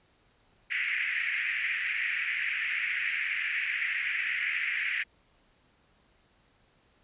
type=band-pass noise; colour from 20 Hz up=pink; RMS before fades=-31 dBFS; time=0.7-5.04 s; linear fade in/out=20 ms; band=1800 to 2500 Hz; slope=48 dB/octave; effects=pink hiss -66 dBFS RMS until 7.03 s + resampled to 8000 Hz